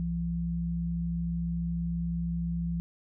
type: tone pair together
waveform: sine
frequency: 63.61 / 169.7 Hz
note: C2 / F3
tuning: -48 / -49 cents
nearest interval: octave + perfect fourth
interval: 1699 cents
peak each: -35 / -29 dBFS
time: 0-2.8 s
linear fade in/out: 0 ms
effects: none